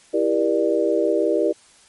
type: chord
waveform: sine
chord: E half-diminished seventh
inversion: none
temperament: just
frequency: 329.6 / 395.6 / 474.7 / 593.3 Hz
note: E4 / G4 / Bb4 / D5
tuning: 0 / +16 / +31 / +18 cents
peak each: -22 dBFS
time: 0.13-1.53 s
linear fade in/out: 20 ms
effects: white hiss -52 dBFS RMS until 1.88 s + MP3 48 kbps